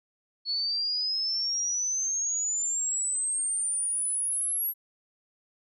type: exponential sweep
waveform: sine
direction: up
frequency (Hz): 4375 to 11610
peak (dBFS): -26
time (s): 0.45-4.74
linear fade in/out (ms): 50
effects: none